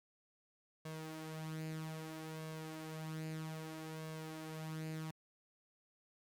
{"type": "tone with flanger", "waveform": "sawtooth", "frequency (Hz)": 158.1, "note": "D#3", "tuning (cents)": 28, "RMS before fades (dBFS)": -45, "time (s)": [0.85, 5.11], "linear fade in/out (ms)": 5, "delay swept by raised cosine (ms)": [1.8, 5.9], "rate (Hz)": 0.62, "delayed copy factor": 0.55, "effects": ["MP3 96 kbps"]}